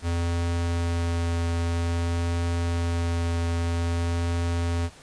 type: tone with vibrato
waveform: square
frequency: 85.1 Hz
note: F2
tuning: 44 cents flat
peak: -24 dBFS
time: 0.02-4.9 s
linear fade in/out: 50 ms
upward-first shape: triangle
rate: 0.51 Hz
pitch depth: 9 cents each way
effects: pink hiss -49 dBFS RMS until 5.02 s + resampled to 22050 Hz